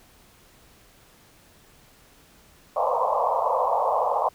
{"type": "band-pass noise", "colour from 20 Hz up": "white", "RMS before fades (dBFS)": -23, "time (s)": [2.76, 4.29], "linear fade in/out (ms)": 5, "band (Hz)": [480, 1100], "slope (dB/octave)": 96, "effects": ["pink hiss -55 dBFS RMS until 4.34 s"]}